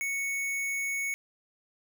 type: tone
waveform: square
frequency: 2217 Hz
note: C#7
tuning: in tune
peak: -30 dBFS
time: 0.01-1.14 s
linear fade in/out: 0 ms
effects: none